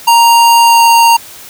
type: tone with pitch glide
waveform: square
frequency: 932.3 to 926.9 Hz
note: A#5 to A#5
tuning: 0 to -10 cents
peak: -4 dBFS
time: 0.07-1.17 s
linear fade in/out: 10 ms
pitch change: -10 cents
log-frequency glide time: 0.64-0.82 s
effects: white hiss -32 dBFS RMS until 1.49 s